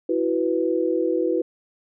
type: chord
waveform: sine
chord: E suspended second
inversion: none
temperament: equal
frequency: 329.6 / 370 / 493.9 Hz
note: E4 / F#4 / B4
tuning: 0 / 0 / 0 cents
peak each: -23 / -24 / -24 dBFS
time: 0.09-1.42 s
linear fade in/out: 5 ms
effects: none